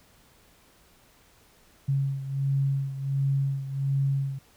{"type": "beating tone pair", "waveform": "sine", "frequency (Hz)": [137.1, 138.5], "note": ["C#3", "C#3"], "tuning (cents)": [-19, -1], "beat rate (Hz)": 1.4, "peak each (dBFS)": [-25, -30], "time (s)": [1.88, 4.39], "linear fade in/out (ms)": 10, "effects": ["pink hiss -59 dBFS RMS until 4.56 s"]}